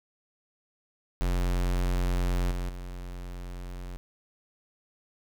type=tone with level steps; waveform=square; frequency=44.74 Hz; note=F1; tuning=43 cents sharp; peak=-25 / -30 / -37 dBFS; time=1.21-3.97 s; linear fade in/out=0 ms; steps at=2.51 / 2.69 s; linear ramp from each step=5 ms; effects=none